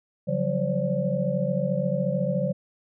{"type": "tone cluster", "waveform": "sine", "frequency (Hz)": [141.7, 176.2, 190, 526, 575], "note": ["C#3", "F3", "F#3", "C5", "D5"], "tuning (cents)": [38, 16, 46, 9, -37], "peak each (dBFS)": -29, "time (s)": [0.27, 2.53], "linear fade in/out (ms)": 20, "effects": []}